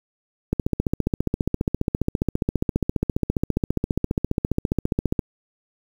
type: click train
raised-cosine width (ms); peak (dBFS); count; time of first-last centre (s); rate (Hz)
3; -7; 70; 0.53-5.192; 14.8
effects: 7-bit